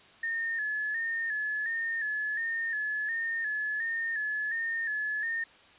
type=tone with vibrato; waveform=sine; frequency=1769 Hz; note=A6; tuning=9 cents sharp; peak=-29 dBFS; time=0.23-5.44 s; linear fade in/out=5 ms; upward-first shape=square; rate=1.4 Hz; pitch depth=56 cents each way; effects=white hiss -56 dBFS RMS until 5.78 s + resampled to 8000 Hz